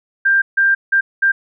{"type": "tone bursts at uneven times", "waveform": "sine", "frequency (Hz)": 1587, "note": "G6", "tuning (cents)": 21, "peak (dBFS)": -10, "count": 4, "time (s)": [[0.25, 0.42], [0.57, 0.75], [0.92, 1.01], [1.22, 1.32]], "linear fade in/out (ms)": 10, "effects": []}